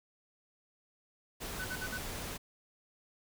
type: noise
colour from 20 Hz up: pink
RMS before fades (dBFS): -41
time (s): 1.4-2.38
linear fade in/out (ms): 20
type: tone bursts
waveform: triangle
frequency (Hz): 1500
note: F#6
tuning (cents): +23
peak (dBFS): -35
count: 4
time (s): 1.59-1.98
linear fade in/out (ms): 10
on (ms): 60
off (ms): 50
effects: none